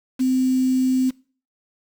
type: tone with quantisation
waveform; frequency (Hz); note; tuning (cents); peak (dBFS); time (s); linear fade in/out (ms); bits
sine; 258.3; C4; -22; -16; 0.19-1.11; 20; 6
effects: noise-tail reverb RT60 0.4 s tail -21 dB re dry